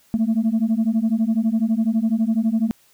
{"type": "beating tone pair", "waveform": "sine", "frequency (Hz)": [217.5, 229.5], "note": ["A3", "A#3"], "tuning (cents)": [-20, -27], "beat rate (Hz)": 12, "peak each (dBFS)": -18, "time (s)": [0.14, 2.71], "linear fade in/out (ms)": 0, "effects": ["tanh soft clip ceiling -13 dBFS", "white hiss -57 dBFS RMS until 2.93 s"]}